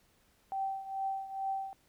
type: tone with tremolo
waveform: sine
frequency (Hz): 776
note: G5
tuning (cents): -18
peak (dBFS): -30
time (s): 0.52-1.73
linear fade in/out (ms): 0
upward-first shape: triangle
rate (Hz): 2.3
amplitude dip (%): 80
effects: pink hiss -69 dBFS RMS until 1.88 s